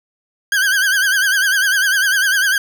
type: tone with vibrato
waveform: 40% pulse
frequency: 1574 Hz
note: G6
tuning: 7 cents sharp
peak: -12 dBFS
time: 0.52-2.58 s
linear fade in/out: 2 ms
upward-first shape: triangle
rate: 10 Hz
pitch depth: 120 cents each way
effects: 8-bit